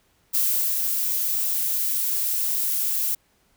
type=noise with ADSR envelope; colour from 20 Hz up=violet; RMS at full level=-21 dBFS; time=0.33-3.15 s; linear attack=21 ms; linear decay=400 ms; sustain=-3 dB; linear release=6 ms; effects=pink hiss -64 dBFS RMS until 3.56 s